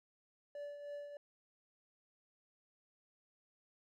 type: tone with tremolo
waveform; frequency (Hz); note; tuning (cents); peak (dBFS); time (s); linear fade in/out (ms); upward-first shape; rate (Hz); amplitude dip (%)
triangle; 579; D5; -25; -40; 0.55-1.17; 2; triangle; 3.2; 55
effects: none